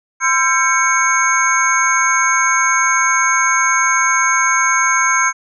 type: tone cluster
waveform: sine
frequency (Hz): 1025 / 1346 / 1590 / 2224 / 6430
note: C6 / E6 / G6 / C#7 / G8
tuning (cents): -36 / +36 / +24 / +5 / +43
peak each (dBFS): -18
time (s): 0.2-5.33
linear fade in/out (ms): 50
effects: none